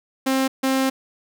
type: tone bursts at uneven times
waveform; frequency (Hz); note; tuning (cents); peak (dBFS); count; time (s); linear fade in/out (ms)
sawtooth; 265.3; C4; +24; -14; 2; 0.26-0.48 / 0.63-0.9; 10
effects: none